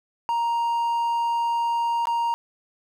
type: tone with dropouts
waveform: triangle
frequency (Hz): 935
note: A#5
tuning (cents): +5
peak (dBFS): -19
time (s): 0.29-2.34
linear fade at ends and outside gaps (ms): 0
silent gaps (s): 2.055-2.071
effects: none